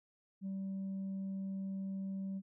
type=tone; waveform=sine; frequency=193.2 Hz; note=G3; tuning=25 cents flat; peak=-35 dBFS; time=0.41-2.42 s; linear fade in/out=50 ms; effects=tanh soft clip ceiling -36 dBFS